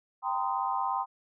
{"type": "chord", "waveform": "sine", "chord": "C minor seventh", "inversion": "second", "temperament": "equal with one note detuned", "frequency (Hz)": [784, 932.3, 1029.7, 1244.5], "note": ["G5", "Bb5", "C6", "Eb6"], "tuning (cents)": [0, 0, -28, 0], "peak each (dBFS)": [-32, -34, -31, -37], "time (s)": [0.22, 1.06], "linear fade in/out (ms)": 50, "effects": []}